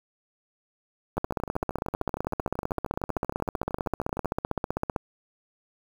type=two click trains; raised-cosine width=1 ms; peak=-20 / -12 dBFS; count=41 / 60; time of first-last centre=1.17-4.247 / 1.18-4.962 s; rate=13 / 15.6 Hz; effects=7-bit